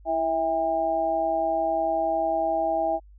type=tone cluster; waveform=sine; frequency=329.8 / 653 / 804 Hz; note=E4 / E5 / G5; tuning=+1 / -17 / +44 cents; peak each=-32 / -24 / -26 dBFS; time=0.05-3 s; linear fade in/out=50 ms; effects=added 50 Hz sine -47 dBFS peak until 3.18 s